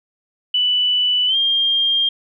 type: tone with pitch glide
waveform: sine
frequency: 2975 to 3207 Hz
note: F#7 to G7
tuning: +9 to +39 cents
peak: -14 dBFS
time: 0.54-2.09 s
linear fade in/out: 5 ms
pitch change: +130 cents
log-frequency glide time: 1.27-1.36 s
effects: none